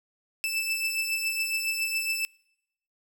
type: beating tone pair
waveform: sawtooth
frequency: 2637 / 2644.2 Hz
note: E7 / E7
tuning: 0 / +5 cents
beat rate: 7.2 Hz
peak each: -25 / -30 dBFS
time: 0.44-2.25 s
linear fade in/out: 0 ms
effects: noise-tail reverb RT60 0.8 s tail -26 dB re dry